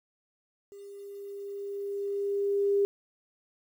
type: tone with level ramp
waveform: sine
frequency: 401.3 Hz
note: G4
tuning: 41 cents sharp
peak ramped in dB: -44 to -21 dBFS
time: 0.72-2.85 s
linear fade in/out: 0 ms
effects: 10-bit